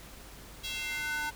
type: tone with high-pass filter sweep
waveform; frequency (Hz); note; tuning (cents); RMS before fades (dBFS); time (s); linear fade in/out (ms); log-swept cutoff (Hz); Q
square; 299.8; D4; +36; -35; 0.63-1.31; 20; 3400 to 1100; 3
effects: added 50 Hz sine -52 dBFS peak until 1.35 s + pink hiss -50 dBFS RMS until 1.35 s